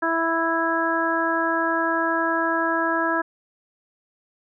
harmonic tone, 329.6 Hz, E4, in tune, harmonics 1 / 2 / 3 / 4 / 5, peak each -26 / -27 / -26 / -27 / -25 dBFS, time 0.02-3.22 s, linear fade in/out 10 ms, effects none

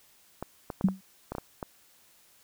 clicks, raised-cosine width 1 ms, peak -20 dBFS, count 8, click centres 0.426 / 0.702 / 0.811 / 0.886 / 1.32 / 1.351 / 1.383 / 1.628 s
sine tone with exponential decay, 190.4 Hz, F#3, 50 cents sharp, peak -16 dBFS, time 0.84-1.01 s, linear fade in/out 5 ms, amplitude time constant 35 ms
effects white hiss -61 dBFS RMS until 2.43 s

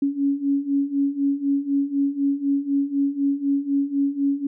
sine beating tone pair, 277.2 / 281.2 Hz, C#4 / C#4, 0 / +25 cents, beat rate 4 Hz, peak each -24 / -21 dBFS, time 0.02-4.47 s, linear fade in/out 5 ms, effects none

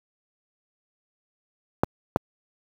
clicks, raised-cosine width 1 ms, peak -4 dBFS, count 2, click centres 1.835 / 2.161 s, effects high-pass 80 Hz 12 dB/octave + 7-bit

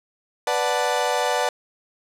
35% pulse chord, B minor seventh, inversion none, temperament equal, 493.9 / 587.3 / 740 / 880 Hz, B4 / D5 / F#5 / A5, 0 / 0 / 0 / 0 cents, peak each -24 dBFS, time 0.47-1.49 s, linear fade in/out 2 ms, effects low-pass 10000 Hz 12 dB/octave

